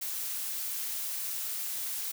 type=noise; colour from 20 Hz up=blue; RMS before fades=-35 dBFS; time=0.01-2.12 s; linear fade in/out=10 ms; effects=none